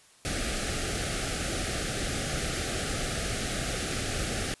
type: band-stop noise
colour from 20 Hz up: pink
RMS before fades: -31 dBFS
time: 0.25-4.54 s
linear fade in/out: 0 ms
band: 800 to 1200 Hz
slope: 96 dB/octave
effects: white hiss -58 dBFS RMS until 4.6 s + resampled to 24000 Hz